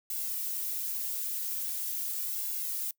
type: noise with flanger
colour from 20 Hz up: violet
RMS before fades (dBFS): -34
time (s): 0.1-2.91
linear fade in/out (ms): 2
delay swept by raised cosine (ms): 1.6 to 3.9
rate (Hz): 0.42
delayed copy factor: -0.8
effects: noise-tail reverb RT60 0.1 s tail -23 dB re dry